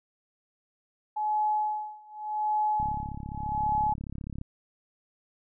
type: tone with tremolo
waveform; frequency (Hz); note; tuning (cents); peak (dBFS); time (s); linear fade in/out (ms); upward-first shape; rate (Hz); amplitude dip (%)
sine; 850; G#5; +40; -23; 1.16-3.94; 10; sine; 0.85; 95
type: click train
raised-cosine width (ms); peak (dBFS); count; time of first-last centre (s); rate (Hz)
5; -25; 57; 2.8-4.414; 34.7
effects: none